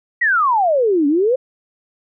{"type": "exponential two-way sweep", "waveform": "sine", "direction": "down then up", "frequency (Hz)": [1975.5, 277.2, 538], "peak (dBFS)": -12, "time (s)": [0.21, 1.36], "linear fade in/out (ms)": 10, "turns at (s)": 1.07, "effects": []}